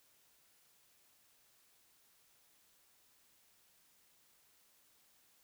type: silence
effects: white hiss -70 dBFS RMS until 5.43 s